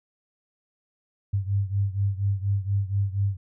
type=beating tone pair; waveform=sine; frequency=98 / 102.2 Hz; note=G2 / G#2; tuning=0 / -27 cents; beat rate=4.2 Hz; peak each=-24 / -27 dBFS; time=1.33-3.37 s; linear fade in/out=10 ms; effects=none